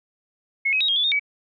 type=tone with pitch steps; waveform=sine; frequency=2178 / 2540 / 3791 / 3242 / 3452 / 3675 / 2277 Hz; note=C#7 / D#7 / A#7 / G#7 / A7 / A#7 / C#7; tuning=-31 / +35 / +28 / -42 / -34 / -25 / +46 cents; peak=-18 dBFS; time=0.65-1.196 s; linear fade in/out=10 ms; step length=78 ms; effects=none